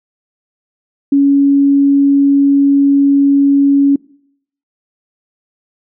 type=tone; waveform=sine; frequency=279.7 Hz; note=C#4; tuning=16 cents sharp; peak=-6 dBFS; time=1.12-3.96 s; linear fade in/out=5 ms; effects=noise-tail reverb RT60 0.7 s tail -24 dB re dry